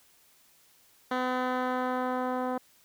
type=tone with low-pass filter sweep; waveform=10% pulse; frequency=253.5 Hz; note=B3; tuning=45 cents sharp; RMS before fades=-30 dBFS; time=1.11-2.58 s; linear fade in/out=5 ms; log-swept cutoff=2800 to 920 Hz; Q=0.76; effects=white hiss -62 dBFS RMS until 2.84 s